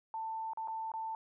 sine tone with dropouts, 890 Hz, A5, 20 cents sharp, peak -36 dBFS, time 0.14-1.15 s, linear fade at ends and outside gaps 1 ms, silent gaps 0.534-0.573 / 0.675-0.682 / 0.918-0.938 s, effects none

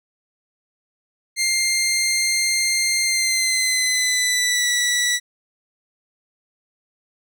15% pulse tone with pitch glide, 2107 to 1954.6 Hz, C7 to B6, +12 to -18 cents, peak -11 dBFS, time 1.36-5.2 s, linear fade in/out 50 ms, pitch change -130 cents, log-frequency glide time 3.02-4.7 s, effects none

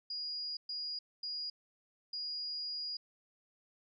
sine tone bursts at uneven times, 4874 Hz, D#8, 37 cents flat, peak -37 dBFS, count 4, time 0.1-0.57 / 0.69-0.99 / 1.23-1.5 / 2.13-2.97 s, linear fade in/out 5 ms, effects none

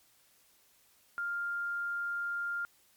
sine tone, 1400 Hz, F6, 4 cents sharp, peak -32 dBFS, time 1.18-2.65 s, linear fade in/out 0 ms, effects white hiss -66 dBFS RMS until 2.96 s + MP3 96 kbps

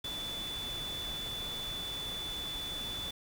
sine tone in noise, 3478 Hz, A7, 21 cents flat, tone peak -37 dBFS, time 0.04-3.11 s, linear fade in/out 5 ms, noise pink, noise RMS -44 dBFS, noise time 0.04-3.11 s, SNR +4 dB, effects none

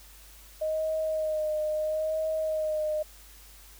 sine tone with vibrato, 622 Hz, D#5, 1 cent flat, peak -26 dBFS, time 0.61-3.03 s, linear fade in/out 10 ms, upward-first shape sine, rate 0.75 Hz, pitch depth 26 cents each way, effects added 50 Hz sine -52 dBFS peak until 3.79 s + white hiss -53 dBFS RMS until 3.79 s

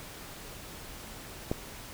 click, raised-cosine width 2 ms, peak -15 dBFS, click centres 1.515 s, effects pink hiss -45 dBFS RMS until 1.93 s

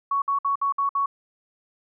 sine tone bursts, 1115 Hz, C#6, 10 cents sharp, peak -20 dBFS, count 6, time 0.11-1.06 s, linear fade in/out 5 ms, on 110 ms, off 58 ms, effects none

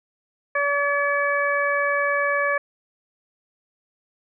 harmonic tone, 571 Hz, D5, 49 cents flat, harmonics 1 / 2 / 3 / 4, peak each -24 / -25 / -23 / -29 dBFS, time 0.55-2.58 s, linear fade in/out 5 ms, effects none

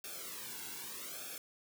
white noise with flanger, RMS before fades -45 dBFS, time 0.04-1.38 s, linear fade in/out 2 ms, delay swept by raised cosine 1 to 1.66 ms, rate 0.81 Hz, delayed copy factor -0.95, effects none

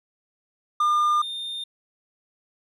triangle tone pair in turn, 1205 / 3632 Hz, D6 / A#7, +44 / -46 cents, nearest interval octave + perfect fifth, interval 1910 cents, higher second, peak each -16 / -28 dBFS, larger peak first, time 0.8-1.22 / 1.22-1.64 s, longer neither, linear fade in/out 5 ms, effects resampled to 32000 Hz

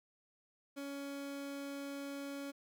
30% pulse tone, 280 Hz, C#4, 18 cents sharp, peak -39 dBFS, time 0.76-2.52 s, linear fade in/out 20 ms, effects none

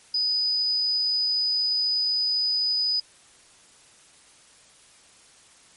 sine tone, 4978 Hz, D#8, in tune, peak -21 dBFS, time 0.14-3 s, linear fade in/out 5 ms, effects white hiss -54 dBFS RMS until 5.76 s + MP3 48 kbps

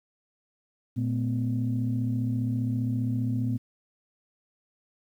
sine tone cluster, 116.5 / 217.1 / 252.1 Hz, A#2 / A3 / B3, -1 / -23 / +36 cents, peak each -26 / -34 / -29 dBFS, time 0.96-3.58 s, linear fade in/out 20 ms, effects tanh soft clip ceiling -17 dBFS + 10-bit

